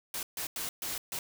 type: noise bursts at uneven times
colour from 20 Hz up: white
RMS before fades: -36 dBFS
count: 5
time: 0.14-0.23 / 0.37-0.47 / 0.56-0.69 / 0.82-0.98 / 1.12-1.19 s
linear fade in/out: 2 ms
effects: none